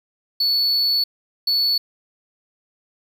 triangle tone bursts at uneven times, 4435 Hz, C#8, in tune, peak -15 dBFS, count 2, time 0.4-1.04 / 1.47-1.78 s, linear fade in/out 5 ms, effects 8-bit

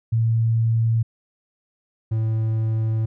sine / triangle tone pair in turn, 113.8 / 110.94 Hz, A#2 / A2, -41 / +15 cents, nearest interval unison, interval 44 cents, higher first, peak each -16 / -17 dBFS, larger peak first, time 0.12-1.03 / 2.11-3.06 s, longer second, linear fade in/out 10 ms, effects none

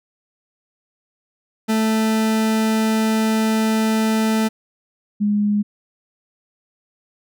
40% pulse / sine tone pair in turn, 220 / 206.9 Hz, A3 / G#3, 0 / -6 cents, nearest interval minor second, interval 106 cents, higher first, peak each -15 dBFS, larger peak neither, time 1.68-4.49 / 5.2-5.63 s, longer first, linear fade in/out 20 ms, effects none

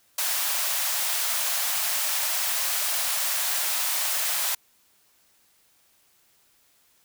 white high-pass noise, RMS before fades -26 dBFS, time 0.18-4.55 s, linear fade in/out 5 ms, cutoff 580 Hz, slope 48 dB/octave, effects white hiss -63 dBFS RMS until 7.04 s

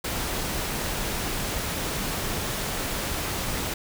pink noise, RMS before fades -29 dBFS, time 0.04-3.74 s, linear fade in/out 5 ms, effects none

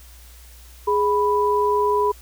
sine tone pair together, 415.3 / 987.8 Hz, G#4 / B5, 0 / 0 cents, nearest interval octave + minor third, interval 1500 cents, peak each -19 dBFS, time 0.87-2.12 s, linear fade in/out 10 ms, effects added 60 Hz sine -43 dBFS peak until 2.21 s + white hiss -49 dBFS RMS until 2.21 s

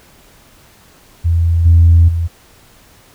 sine tone with level steps, 84 Hz, E2, 33 cents sharp, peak -9 / -3 / -13 dBFS, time 1.24-2.28 s, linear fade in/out 20 ms, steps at 1.65 / 2.08 s, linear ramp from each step 10 ms, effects tanh soft clip ceiling 0 dBFS + pink hiss -46 dBFS RMS until 3.14 s

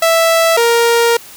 sawtooth tone pair in turn, 659.3 / 467.7 Hz, E5 / A#4, 0 / +6 cents, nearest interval tritone, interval 594 cents, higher first, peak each -5 dBFS, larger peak neither, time 0.02-0.57 / 0.57-1.17 s, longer second, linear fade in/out 5 ms, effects white hiss -36 dBFS RMS until 1.36 s

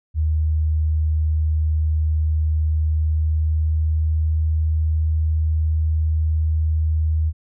sine tone with pitch glide, 77.78 to 78.59 Hz, D#2 to D#2, 0 to +18 cents, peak -16 dBFS, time 0.14-7.33 s, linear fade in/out 50 ms, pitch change +18 cents, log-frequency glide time 2.81-4.35 s, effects none

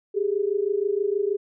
sine tone pair together, 392 / 418.3 Hz, G4 / G#4, 0 / +12 cents, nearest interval minor second, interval 112 cents, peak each -24 dBFS, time 0.14-1.37 s, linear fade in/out 20 ms, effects none

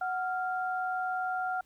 sine tone pair together, 740.5 / 1393 Hz, F#5 / F6, +1 / -5 cents, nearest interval major seventh, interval 1094 cents, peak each -31 / -34 dBFS, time 0.01-1.61 s, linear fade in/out 5 ms, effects pink hiss -67 dBFS RMS until 1.65 s

